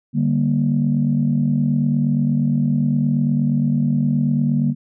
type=chord; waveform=sine; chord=G minor; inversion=second; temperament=just; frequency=147 / 196 / 235.2 Hz; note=D3 / G3 / Bb3; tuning=+2 / 0 / +16 cents; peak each=-18 / -22 / -18 dBFS; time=0.13-4.75 s; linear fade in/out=50 ms; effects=tanh soft clip ceiling -7 dBFS